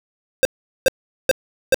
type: tone bursts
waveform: square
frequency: 526 Hz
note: C5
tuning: 9 cents sharp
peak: -11 dBFS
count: 4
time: 0.43-1.744 s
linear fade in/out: 0 ms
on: 21 ms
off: 410 ms
effects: none